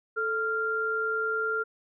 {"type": "tone pair together", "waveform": "sine", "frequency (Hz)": [440, 1390.5], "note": ["A4", "F6"], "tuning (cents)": [0, -8], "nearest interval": "octave + minor sixth", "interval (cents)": 1992, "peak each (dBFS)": [-31, -27], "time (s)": [0.16, 1.64], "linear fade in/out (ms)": 20, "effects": []}